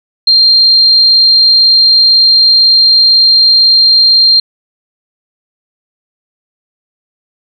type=tone; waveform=sine; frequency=4186 Hz; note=C8; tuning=in tune; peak=-3 dBFS; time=0.27-4.4 s; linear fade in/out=5 ms; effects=none